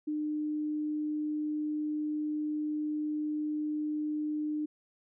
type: tone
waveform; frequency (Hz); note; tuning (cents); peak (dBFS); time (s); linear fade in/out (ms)
sine; 302.4; D#4; -49; -30; 0.07-4.66; 10
effects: none